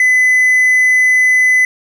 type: tone with hard clipping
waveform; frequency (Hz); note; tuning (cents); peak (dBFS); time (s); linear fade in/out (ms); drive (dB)
triangle; 2012; B6; +32; -8; 0-1.65; 2; 5
effects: none